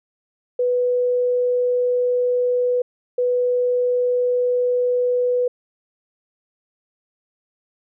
sine tone pair in turn, 493.9 / 493.9 Hz, B4 / B4, 0 / 0 cents, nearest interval unison, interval 0 cents, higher neither, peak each -16 dBFS, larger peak neither, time 0.59-2.82 / 3.18-5.48 s, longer second, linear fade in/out 5 ms, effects none

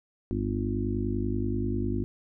harmonic tone with a mistuned harmonic, 50.2 Hz, G1, 42 cents sharp, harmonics 1 / 2 / 4 / 5 / 6 / 7, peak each -34 / -31 / -36 / -32 / -36 / -34 dBFS, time 0.31-2.04 s, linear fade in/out 0 ms, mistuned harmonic 1, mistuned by -40 cents, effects none

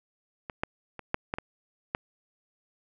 clicks, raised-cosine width 0.5 ms, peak -21 / -12 / -24 / -10 / -14 / -18 / -12 dBFS, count 7, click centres 0.498 / 0.635 / 0.993 / 1.144 / 1.339 / 1.385 / 1.949 s, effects none

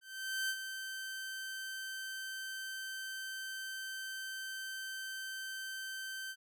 sawtooth tone with ADSR envelope, 1549 Hz, G6, 21 cents flat, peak -29 dBFS, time 0.01-6.36 s, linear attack 480 ms, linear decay 62 ms, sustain -8 dB, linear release 55 ms, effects none

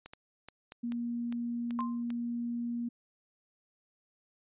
clicks, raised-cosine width 0.2 ms, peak -28 dBFS, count 9, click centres 0.06 / 0.135 / 0.486 / 0.721 / 0.921 / 1.325 / 1.708 / 1.806 / 2.104 s
sine tone, 237.2 Hz, A#3, 30 cents sharp, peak -32 dBFS, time 0.83-2.89 s, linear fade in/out 10 ms
sine tone with exponential decay, 1048 Hz, C6, 2 cents sharp, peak -29 dBFS, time 1.79-2.03 s, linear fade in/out 0 ms, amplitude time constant 52 ms
effects resampled to 8000 Hz

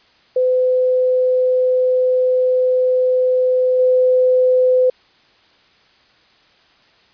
sine tone with level steps, 508 Hz, B4, 49 cents sharp, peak -12 / -10 dBFS, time 0.36-4.9 s, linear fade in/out 5 ms, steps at 3.79 s, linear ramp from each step 5 ms, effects white hiss -53 dBFS RMS until 7.13 s + resampled to 11025 Hz

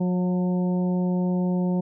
harmonic tone with a mistuned harmonic, 180.2 Hz, F#3, 45 cents flat, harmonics 1 / 2 / 3 / 4 / 5, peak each -21 / -31 / -34 / -40 / -40 dBFS, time 0-1.81 s, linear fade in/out 10 ms, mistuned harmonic 3, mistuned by +17 cents, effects none

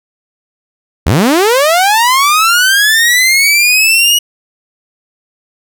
sawtooth linear sweep, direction up, 59.5 to 2915 Hz, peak -3 dBFS, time 1.06-4.19 s, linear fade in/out 10 ms, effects none

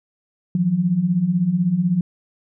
sine beating tone pair, 164.6 / 180.6 Hz, E3 / F#3, -2 / -42 cents, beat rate 16 Hz, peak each -22 / -17 dBFS, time 0.55-2.01 s, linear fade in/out 2 ms, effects none

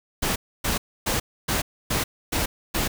pink noise bursts, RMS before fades -24 dBFS, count 7, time 0.22-2.88 s, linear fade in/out 10 ms, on 140 ms, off 280 ms, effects none

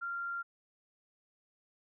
sine tone, 1387 Hz, F6, 12 cents flat, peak -35 dBFS, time 0.01-0.43 s, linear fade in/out 20 ms, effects none

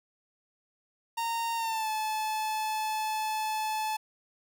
45% pulse tone with pitch glide, 923 to 866.2 Hz, A#5 to A5, -17 to -27 cents, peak -29 dBFS, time 1.17-3.97 s, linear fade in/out 10 ms, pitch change -110 cents, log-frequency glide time 1.56-1.9 s, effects none

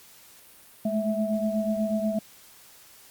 sine tone cluster, 210.8 / 219 / 655 Hz, G#3 / A3 / E5, +26 / -8 / -11 cents, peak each -27 / -30 / -28 dBFS, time 0.85-2.19 s, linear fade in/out 5 ms, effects white hiss -52 dBFS RMS until 3.1 s + Opus 48 kbps

